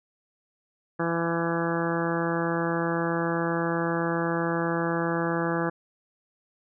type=harmonic tone with a mistuned harmonic; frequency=167.7 Hz; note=E3; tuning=30 cents sharp; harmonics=1 / 2 / 3 / 4 / 5 / 6 / 7 / 8 / 9 / 10; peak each=-30 / -29 / -31 / -36 / -35 / -38 / -35 / -38 / -37 / -36 dBFS; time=0.99-5.7 s; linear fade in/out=10 ms; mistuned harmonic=8; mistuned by=+17 cents; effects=none